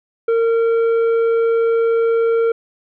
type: tone with tanh clipping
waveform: sine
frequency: 458.4 Hz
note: A#4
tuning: 29 cents flat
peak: -14 dBFS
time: 0.28-2.52 s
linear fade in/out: 5 ms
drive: 7 dB
effects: none